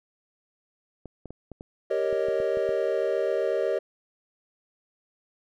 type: clicks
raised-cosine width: 2 ms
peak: -26 dBFS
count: 10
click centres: 1.057 / 1.257 / 1.306 / 1.517 / 1.609 / 2.128 / 2.285 / 2.402 / 2.572 / 2.691 s
type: chord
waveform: triangle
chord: Eb dominant seventh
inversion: first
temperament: equal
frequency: 392 / 466.2 / 554.4 / 622.3 Hz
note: G4 / Bb4 / Db5 / Eb5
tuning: 0 / 0 / 0 / 0 cents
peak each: -27 dBFS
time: 1.9-3.79 s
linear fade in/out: 10 ms
effects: none